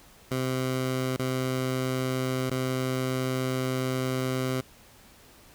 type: tone with dropouts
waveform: 15% pulse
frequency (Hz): 129.6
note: C3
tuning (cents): -16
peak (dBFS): -20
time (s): 0.31-4.61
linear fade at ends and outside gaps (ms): 5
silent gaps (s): 1.166-1.193 / 2.498-2.51
effects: pink hiss -54 dBFS RMS until 5.54 s